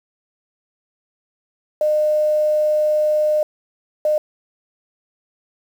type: tone bursts at uneven times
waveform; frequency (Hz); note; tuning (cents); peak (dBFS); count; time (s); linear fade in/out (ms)
sine; 608; D#5; -40; -14; 2; 1.81-3.43 / 4.05-4.18; 2
effects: 7-bit